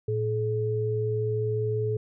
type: tone pair together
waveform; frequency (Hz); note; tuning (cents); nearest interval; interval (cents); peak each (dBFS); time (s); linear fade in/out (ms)
sine; 113.2 / 427.4; A2 / G#4; +50 / +50; octave + major seventh; 2300; -27 / -27; 0.08-1.97; 5
effects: none

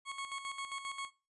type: tone with tremolo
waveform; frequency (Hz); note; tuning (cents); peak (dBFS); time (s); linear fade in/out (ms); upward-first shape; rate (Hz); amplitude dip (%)
20% pulse; 1100; C#6; -14; -33; 0.05-1.11; 50; square; 7.5; 60
effects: noise-tail reverb RT60 0.3 s tail -20 dB re dry + resampled to 24000 Hz

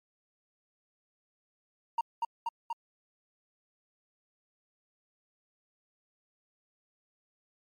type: tone with echo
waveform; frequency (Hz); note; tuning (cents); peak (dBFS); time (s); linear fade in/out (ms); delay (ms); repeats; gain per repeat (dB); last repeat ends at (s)
triangle; 929; A#5; -6; -23; 1.98-2.01; 5; 240; 3; -2; 2.73
effects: tanh soft clip ceiling -19 dBFS + MP3 64 kbps

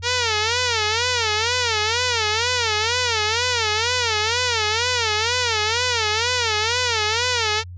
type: tone with vibrato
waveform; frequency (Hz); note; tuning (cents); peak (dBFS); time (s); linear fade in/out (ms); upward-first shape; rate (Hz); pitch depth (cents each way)
5% pulse; 460; A#4; -23; -7; 0.02-7.64; 50; sine; 2.1; 150
effects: added 89 Hz sine -33 dBFS peak until 7.77 s + resampled to 16000 Hz

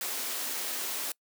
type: high-pass noise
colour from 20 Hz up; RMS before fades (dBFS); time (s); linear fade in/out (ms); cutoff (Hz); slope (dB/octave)
white; -34; 0.01-1.12; 2; 230; 48
effects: noise-tail reverb RT60 0.1 s tail -25 dB re dry

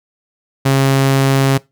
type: tone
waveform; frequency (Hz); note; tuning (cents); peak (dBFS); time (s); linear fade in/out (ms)
sawtooth; 135.7; C#3; -36; -6; 0.65-1.58; 10
effects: noise-tail reverb RT60 0.2 s tail -20 dB re dry

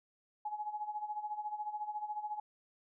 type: tone with tremolo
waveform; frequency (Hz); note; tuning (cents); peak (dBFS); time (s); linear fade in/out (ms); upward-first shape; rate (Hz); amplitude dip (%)
sine; 843; G#5; +26; -34; 0.45-2.4; 5; sine; 14; 75
effects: none

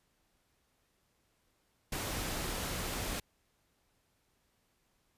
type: noise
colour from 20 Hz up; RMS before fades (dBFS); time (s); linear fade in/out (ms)
pink; -37; 1.92-3.2; 5
effects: pink hiss -75 dBFS RMS until 5.17 s + resampled to 32000 Hz

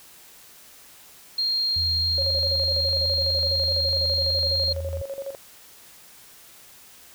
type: tone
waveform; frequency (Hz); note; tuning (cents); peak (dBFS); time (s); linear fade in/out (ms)
sine; 4218; C8; +13; -21; 1.38-4.73; 5
type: tone with vibrato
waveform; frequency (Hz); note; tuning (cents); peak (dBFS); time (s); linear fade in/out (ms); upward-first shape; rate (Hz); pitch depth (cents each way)
sine; 82.8; E2; +8; -28; 1.76-5.02; 5; sine; 6.2; 9
type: tone with tremolo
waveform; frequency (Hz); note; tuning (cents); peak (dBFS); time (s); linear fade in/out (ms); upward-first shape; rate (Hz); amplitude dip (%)
sine; 549; C#5; -17; -28; 2.18-5.35; 0; square; 12; 70
effects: white hiss -49 dBFS RMS until 7.14 s

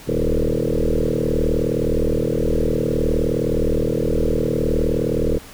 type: tone with frequency modulation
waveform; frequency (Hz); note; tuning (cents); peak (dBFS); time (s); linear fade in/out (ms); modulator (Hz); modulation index
sine; 235.5; A#3; +18; -16; 0.07-5.39; 20; 39.4; 7.1
effects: pink hiss -41 dBFS RMS until 5.53 s

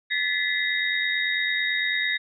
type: tone cluster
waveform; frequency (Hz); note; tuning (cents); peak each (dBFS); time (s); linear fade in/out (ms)
sine; 1731 / 1957 / 2046 / 3744; A6 / B6 / C7 / A#7; -29 / -16 / -39 / +7; -28; 0.1-2.18; 20
effects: none

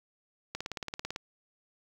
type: click train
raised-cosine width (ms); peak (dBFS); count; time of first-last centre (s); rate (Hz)
0.2; -18; 12; 0.55-1.161; 18
effects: 8-bit

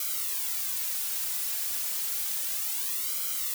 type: noise with flanger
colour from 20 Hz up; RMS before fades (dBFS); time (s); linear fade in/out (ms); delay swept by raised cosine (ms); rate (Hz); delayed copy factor
blue; -31; 0-3.54; 2; 1.1 to 3.9; 0.31; -1
effects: none

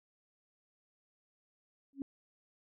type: tone with exponential growth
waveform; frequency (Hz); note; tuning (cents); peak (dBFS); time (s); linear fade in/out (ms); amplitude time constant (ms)
sine; 275; C#4; -14; -31; 1.93-2.02; 1; 19
effects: none

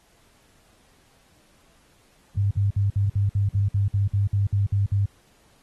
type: tone bursts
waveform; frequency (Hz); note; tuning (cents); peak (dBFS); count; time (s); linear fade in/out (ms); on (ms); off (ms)
sine; 100.1; G2; +37; -18; 14; 2.37-5.058; 5; 140; 56
effects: pink hiss -60 dBFS RMS until 5.62 s + AAC 32 kbps

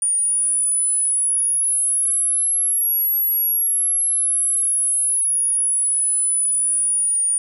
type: linear two-way sweep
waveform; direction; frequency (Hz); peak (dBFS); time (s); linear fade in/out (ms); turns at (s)
sine; up then down; 9480 to 11480 to 9480; -16; 0.02-7.38; 2; 3.16
effects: none

